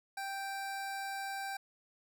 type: tone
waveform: 25% pulse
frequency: 784 Hz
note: G5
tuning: in tune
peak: -34 dBFS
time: 0.17-1.57 s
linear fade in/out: 5 ms
effects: none